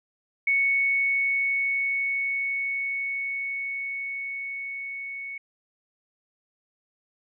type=tone with level ramp; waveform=sine; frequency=2217 Hz; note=C#7; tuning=in tune; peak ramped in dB=-19 to -33 dBFS; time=0.47-5.38 s; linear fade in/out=5 ms; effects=none